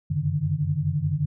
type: tone cluster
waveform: sine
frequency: 91.6 / 96.7 / 142 / 153.5 Hz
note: F#2 / G2 / C#3 / D#3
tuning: -17 / -23 / +42 / -23 cents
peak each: -33 / -31 / -26 / -25 dBFS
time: 0.1-1.26 s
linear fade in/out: 10 ms
effects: none